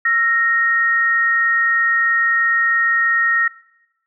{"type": "tone pair together", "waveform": "sine", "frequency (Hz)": [1338.5, 1864.7], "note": ["E6", "A#6"], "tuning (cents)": [26, 0], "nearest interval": "tritone", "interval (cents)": 574, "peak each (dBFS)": [-21, -14], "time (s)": [0.05, 3.48], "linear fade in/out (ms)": 5, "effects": ["noise-tail reverb RT60 0.9 s tail -20 dB re dry"]}